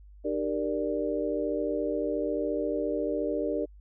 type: chord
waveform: sine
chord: Eb major seventh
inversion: none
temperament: equal with one note detuned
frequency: 303.3 / 392 / 466.2 / 587.3 Hz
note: Eb4 / G4 / Bb4 / D5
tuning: -44 / 0 / 0 / 0 cents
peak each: -32 / -33 / -32 / -32 dBFS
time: 0.24-3.66 s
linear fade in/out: 20 ms
effects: added 50 Hz sine -48 dBFS peak until 3.8 s